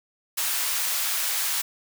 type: high-pass noise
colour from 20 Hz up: white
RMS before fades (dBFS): -26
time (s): 0.37-1.62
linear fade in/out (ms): 10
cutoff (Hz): 920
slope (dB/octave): 12
effects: none